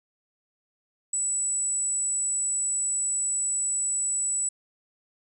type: tone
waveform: sine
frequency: 7910 Hz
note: B8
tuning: 2 cents sharp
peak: -23 dBFS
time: 1.13-4.49 s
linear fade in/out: 5 ms
effects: tanh soft clip ceiling -20 dBFS + 10-bit